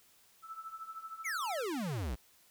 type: tone with tremolo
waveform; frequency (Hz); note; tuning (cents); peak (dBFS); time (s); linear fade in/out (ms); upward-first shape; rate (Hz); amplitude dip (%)
sine; 1317; E6; -2; -39; 0.42-1.67; 50; triangle; 13; 85
type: exponential sweep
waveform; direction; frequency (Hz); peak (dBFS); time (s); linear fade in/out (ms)
square; down; 2349 to 52.7; -35; 1.24-2.16; 20
effects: white hiss -65 dBFS RMS until 2.5 s